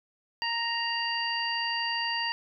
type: harmonic tone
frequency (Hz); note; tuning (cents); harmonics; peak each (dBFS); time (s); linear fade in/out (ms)
932.3; A#5; 0; 1 / 2 / 3 / 5; -33 / -33 / -33 / -33; 0.42-2.32; 0
effects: none